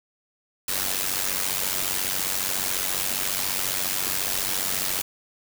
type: noise with amplitude modulation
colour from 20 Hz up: white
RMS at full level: -23 dBFS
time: 0.68-5.02 s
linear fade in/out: 5 ms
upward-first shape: sine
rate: 94.5 Hz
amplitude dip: 75%
effects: none